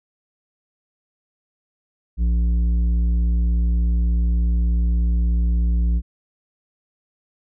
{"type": "tone with tanh clipping", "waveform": "sine", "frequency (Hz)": 58.3, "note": "A#1", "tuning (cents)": 1, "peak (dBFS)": -17, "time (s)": [2.17, 6.02], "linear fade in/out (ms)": 50, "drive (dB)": 8, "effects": []}